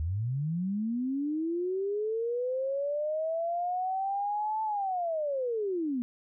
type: linear two-way sweep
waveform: sine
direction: up then down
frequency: 73.1 to 880 to 233.5 Hz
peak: -28 dBFS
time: 0-6.02 s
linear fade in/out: 0 ms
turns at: 4.63 s
effects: none